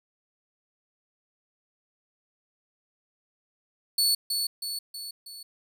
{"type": "tone with echo", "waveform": "sawtooth", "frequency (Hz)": 4435, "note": "C#8", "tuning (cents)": 0, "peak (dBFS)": -18, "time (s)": [3.98, 4.15], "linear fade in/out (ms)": 5, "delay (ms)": 320, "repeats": 4, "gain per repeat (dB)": -5, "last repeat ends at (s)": 5.43, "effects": []}